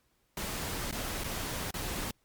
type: noise with dropouts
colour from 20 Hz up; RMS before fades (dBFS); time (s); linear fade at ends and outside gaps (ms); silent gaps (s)
pink; -36; 0.37-2.11; 2; 0.912-0.925 / 1.238-1.242 / 1.708-1.741
effects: pink hiss -73 dBFS RMS until 2.24 s + Opus 48 kbps